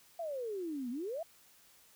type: exponential two-way sweep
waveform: sine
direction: down then up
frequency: 698.5 to 232.4 to 698.5 Hz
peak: -36 dBFS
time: 0.19-1.23 s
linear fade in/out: 5 ms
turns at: 0.9 s
effects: white hiss -63 dBFS RMS until 1.95 s